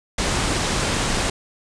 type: low-pass noise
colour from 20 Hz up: pink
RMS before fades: -22 dBFS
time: 0.18-1.3 s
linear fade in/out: 5 ms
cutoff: 9300 Hz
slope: 48 dB/octave
effects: none